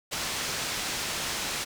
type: low-pass noise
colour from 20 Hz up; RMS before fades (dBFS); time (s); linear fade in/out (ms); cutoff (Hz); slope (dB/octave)
white; -32; 0.11-1.65; 20; 6300; 12
effects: none